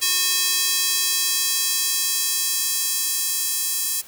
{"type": "tone with high-pass filter sweep", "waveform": "square", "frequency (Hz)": 363.2, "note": "F#4", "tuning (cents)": -32, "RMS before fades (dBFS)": -22, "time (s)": [0.01, 4.02], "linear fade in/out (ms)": 20, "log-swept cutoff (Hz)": [4100, 7800], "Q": 0.79, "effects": ["white hiss -45 dBFS RMS until 4.07 s"]}